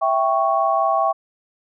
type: chord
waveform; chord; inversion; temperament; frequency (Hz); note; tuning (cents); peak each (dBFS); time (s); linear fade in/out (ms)
sine; C# diminished; first; equal; 659.3 / 784 / 1108.7; E5 / G5 / C#6; 0 / 0 / 0; -20; 0.01-1.13; 20
effects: none